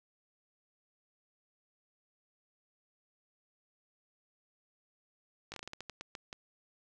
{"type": "slowing click train", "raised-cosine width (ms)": 0.2, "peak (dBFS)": -25, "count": 12, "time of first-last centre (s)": [5.52, 6.329], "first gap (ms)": 19, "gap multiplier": 1.25, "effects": []}